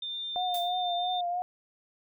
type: tone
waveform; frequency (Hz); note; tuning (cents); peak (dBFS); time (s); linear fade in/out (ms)
sine; 3598; A7; +38; -33; 0.02-1.21; 5
type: tone with vibrato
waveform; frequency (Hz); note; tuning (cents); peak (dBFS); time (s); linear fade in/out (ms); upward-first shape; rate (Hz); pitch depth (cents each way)
sine; 715; F5; +41; -28; 0.36-1.42; 0; triangle; 3; 52
type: noise with exponential decay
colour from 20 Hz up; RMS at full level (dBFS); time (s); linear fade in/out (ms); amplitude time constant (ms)
blue; -37; 0.54-0.76; 5; 47
effects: none